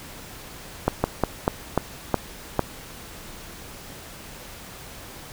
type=slowing click train; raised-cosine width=1 ms; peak=-4 dBFS; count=7; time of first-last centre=0.88-2.593 s; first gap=160 ms; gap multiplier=1.23; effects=pink hiss -41 dBFS RMS until 5.32 s